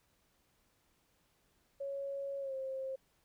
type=tone with pitch glide; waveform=sine; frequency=554.4 to 530.9 Hz; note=C#5 to C5; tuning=0 to +25 cents; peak=-37 dBFS; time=1.8-2.96 s; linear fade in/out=10 ms; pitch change=-75 cents; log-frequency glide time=2.4-2.54 s; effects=pink hiss -74 dBFS RMS until 3.24 s